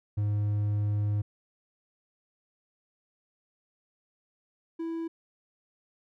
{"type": "tone pair in turn", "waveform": "triangle", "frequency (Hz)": [103.83, 329.6], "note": ["G#2", "E4"], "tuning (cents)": [0, 0], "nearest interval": "octave + minor sixth", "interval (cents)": 2000, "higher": "second", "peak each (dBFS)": [-23, -29], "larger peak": "first", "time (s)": [[0.17, 1.22], [4.79, 5.08]], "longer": "first", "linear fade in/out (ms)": 10, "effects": []}